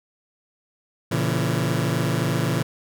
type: chord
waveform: sawtooth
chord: A# diminished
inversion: none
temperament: just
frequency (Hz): 116.54 / 139.85 / 167.82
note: A#2 / C#3 / E3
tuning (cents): 0 / +16 / +31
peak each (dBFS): -21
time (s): 1.11-2.63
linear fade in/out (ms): 10
effects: none